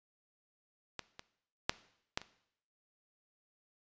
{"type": "clicks", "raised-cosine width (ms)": 0.2, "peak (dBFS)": [-21, -28, -10, -15, -30], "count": 5, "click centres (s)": [0.993, 1.194, 1.695, 2.175, 2.216], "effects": ["noise-tail reverb RT60 0.7 s tail -18 dB re dry", "resampled to 16000 Hz"]}